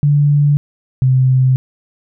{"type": "tone pair in turn", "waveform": "sine", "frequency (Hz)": [145.3, 129.88], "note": ["D3", "C3"], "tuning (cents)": [-18, -12], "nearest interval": "major second", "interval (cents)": 194, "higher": "first", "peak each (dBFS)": -8, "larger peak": "neither", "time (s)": [[0.03, 0.57], [1.02, 1.56]], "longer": "neither", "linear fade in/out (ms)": 0, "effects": []}